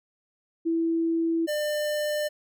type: tone pair in turn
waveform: sine / square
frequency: 330.2 / 598.6 Hz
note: E4 / D5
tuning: +3 / +33 cents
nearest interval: minor seventh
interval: 1030 cents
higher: second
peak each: -22 / -26 dBFS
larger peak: first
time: 0.65-1.47 / 1.47-2.29 s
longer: neither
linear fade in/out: 20 ms
effects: none